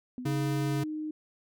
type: tone with exponential decay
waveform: sine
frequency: 250 Hz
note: B3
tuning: 21 cents sharp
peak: -33 dBFS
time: 0.18-0.64 s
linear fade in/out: 1 ms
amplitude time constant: 100 ms
type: tone with pitch glide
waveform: sine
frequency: 311.1 to 307.9 Hz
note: D#4 to D#4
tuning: 0 to -18 cents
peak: -32 dBFS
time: 0.25-1.11 s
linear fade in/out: 5 ms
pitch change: -18 cents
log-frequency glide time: 0.51-0.83 s
type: tone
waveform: square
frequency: 138.59 Hz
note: C#3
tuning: in tune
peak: -29 dBFS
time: 0.25-0.84 s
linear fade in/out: 10 ms
effects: none

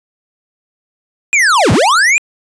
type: linear two-way sweep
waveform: square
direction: down then up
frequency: 2494 to 77.9 to 2494 Hz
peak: -8 dBFS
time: 1.33-2.18 s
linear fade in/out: 0 ms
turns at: 1.72 s
effects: resampled to 22050 Hz

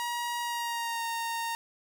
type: tone with pitch glide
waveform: sawtooth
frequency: 954 to 923.1 Hz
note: A#5 to A#5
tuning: +40 to -17 cents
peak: -27 dBFS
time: 0-1.55 s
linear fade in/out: 0 ms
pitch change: -57 cents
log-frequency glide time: 0.41-1.04 s
effects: none

